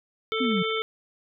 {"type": "harmonic tone", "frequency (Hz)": 442.3, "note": "A4", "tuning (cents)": 9, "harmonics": [1, 3, 5, 7, 8], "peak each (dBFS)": [-28, -31, -32, -34, -34], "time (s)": [0.32, 0.82], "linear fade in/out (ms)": 0}
{"type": "linear sweep", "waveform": "sine", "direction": "down", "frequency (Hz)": [265.1, 171.5], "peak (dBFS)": -23, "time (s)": [0.4, 0.63], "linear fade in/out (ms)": 10}
{"effects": []}